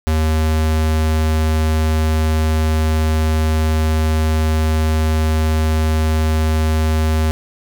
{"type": "tone", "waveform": "square", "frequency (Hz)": 78.6, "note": "D#2", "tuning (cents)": 18, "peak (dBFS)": -14, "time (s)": [0.07, 7.31], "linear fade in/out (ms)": 0, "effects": []}